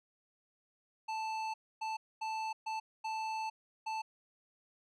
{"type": "tone bursts at uneven times", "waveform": "square", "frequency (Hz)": 880, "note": "A5", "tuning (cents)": 0, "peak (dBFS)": -36, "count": 6, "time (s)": [[1.08, 1.54], [1.81, 1.97], [2.21, 2.53], [2.66, 2.8], [3.04, 3.5], [3.86, 4.02]], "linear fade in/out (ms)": 10, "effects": ["low-pass 5000 Hz 12 dB/octave"]}